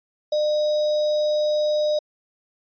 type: tone with sample-and-hold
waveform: sine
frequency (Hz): 603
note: D5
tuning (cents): +46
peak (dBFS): -18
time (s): 0.32-1.99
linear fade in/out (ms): 5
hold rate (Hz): 4410
effects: resampled to 11025 Hz